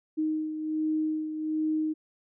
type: beating tone pair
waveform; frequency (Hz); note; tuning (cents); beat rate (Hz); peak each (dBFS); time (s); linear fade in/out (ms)
sine; 311.1 / 312.4; D#4 / D#4; 0 / +7; 1.3; -27 / -35; 0.17-1.94; 20
effects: none